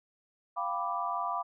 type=chord; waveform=sine; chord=G dominant seventh; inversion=third; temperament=equal; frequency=698.5 / 784 / 987.8 / 1174.7 Hz; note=F5 / G5 / B5 / D6; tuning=0 / 0 / 0 / 0 cents; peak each=-36 / -39 / -35 / -34 dBFS; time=0.56-1.43 s; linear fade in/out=20 ms; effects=none